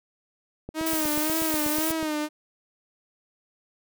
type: click train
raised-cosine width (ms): 2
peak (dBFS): -22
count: 12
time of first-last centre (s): 0.69-2.028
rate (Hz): 8.22
type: tone with vibrato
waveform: sawtooth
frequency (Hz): 311.1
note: D#4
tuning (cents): 0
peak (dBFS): -22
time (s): 0.74-2.29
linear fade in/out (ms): 50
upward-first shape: sine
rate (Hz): 1.9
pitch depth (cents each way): 65
type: noise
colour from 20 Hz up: blue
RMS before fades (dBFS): -29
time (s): 0.86-1.92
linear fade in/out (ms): 5
effects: none